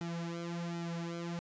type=tone with flanger; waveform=sawtooth; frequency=170 Hz; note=F3; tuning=46 cents flat; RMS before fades=-39 dBFS; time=0.01-1.39 s; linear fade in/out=0 ms; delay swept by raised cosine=1.8 to 4.8 ms; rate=1.3 Hz; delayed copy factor=-0.95; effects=resampled to 16000 Hz